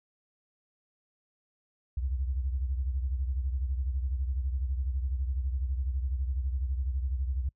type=beating tone pair; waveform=sine; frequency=64.2 / 76.2 Hz; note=C2 / D#2; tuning=-32 / -36 cents; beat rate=12 Hz; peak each=-28 / -35 dBFS; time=1.97-7.49 s; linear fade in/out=5 ms; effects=noise-tail reverb RT60 0.1 s tail -26 dB re dry + tanh soft clip ceiling -21 dBFS